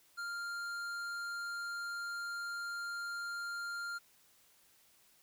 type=tone with tanh clipping; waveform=triangle; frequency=1396.9 Hz; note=F6; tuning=in tune; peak=-40 dBFS; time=0.17-3.99 s; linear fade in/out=20 ms; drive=17 dB; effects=white hiss -67 dBFS RMS until 5.22 s